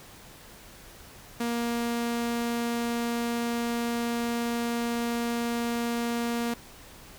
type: tone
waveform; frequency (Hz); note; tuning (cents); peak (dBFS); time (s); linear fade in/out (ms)
sawtooth; 235.5; A#3; +18; -23; 1.4-6.54; 5
effects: pink hiss -49 dBFS RMS until 7.18 s